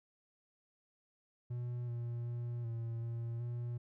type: tone with pitch steps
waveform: triangle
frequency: 121.6 / 118.8 / 119.6 / 115.4 / 116.6 / 120 Hz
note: B2 / A#2 / A#2 / A#2 / A#2 / B2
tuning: -26 / +33 / +45 / -17 / +1 / -49 cents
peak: -35 dBFS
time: 1.5-3.78 s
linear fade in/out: 10 ms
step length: 380 ms
effects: none